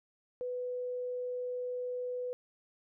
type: tone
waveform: sine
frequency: 496.7 Hz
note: B4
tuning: 10 cents sharp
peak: -34 dBFS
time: 0.41-2.33 s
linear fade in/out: 0 ms
effects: none